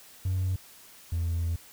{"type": "tone pair in turn", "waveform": "triangle", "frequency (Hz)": [93, 84.04], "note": ["F#2", "E2"], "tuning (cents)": [9, 34], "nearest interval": "major second", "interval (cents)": 175, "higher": "first", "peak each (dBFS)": [-22, -23], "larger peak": "first", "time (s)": [[0.25, 0.56], [1.12, 1.56]], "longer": "second", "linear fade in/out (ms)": 5, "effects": ["tanh soft clip ceiling -21 dBFS", "white hiss -52 dBFS RMS until 1.72 s"]}